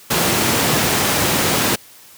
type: high-pass noise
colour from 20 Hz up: pink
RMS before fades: -17 dBFS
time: 0.1-1.76 s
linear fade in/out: 10 ms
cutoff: 120 Hz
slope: 12 dB/octave
effects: white hiss -44 dBFS RMS until 2.17 s + high-pass 60 Hz 12 dB/octave